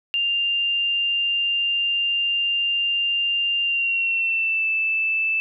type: tone with pitch glide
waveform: sine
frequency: 2794 to 2637 Hz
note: F7 to E7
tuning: 0 to 0 cents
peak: -19 dBFS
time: 0.14-5.4 s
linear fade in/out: 0 ms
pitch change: -100 cents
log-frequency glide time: 3.63-4.67 s
effects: none